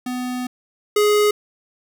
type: tone pair in turn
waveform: square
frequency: 250 / 417.8 Hz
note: B3 / G#4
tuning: +21 / +10 cents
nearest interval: major sixth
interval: 889 cents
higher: second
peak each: -24 / -14 dBFS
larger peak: second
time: 0.06-0.47 / 0.96-1.31 s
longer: first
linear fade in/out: 5 ms
effects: none